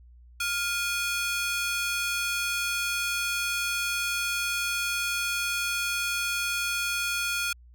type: ring-modulated tone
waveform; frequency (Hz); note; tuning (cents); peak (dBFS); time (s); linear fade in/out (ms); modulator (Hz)
sawtooth; 1932; B6; -39; -20; 0.4-7.53; 5; 530
effects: added 60 Hz sine -49 dBFS peak until 7.74 s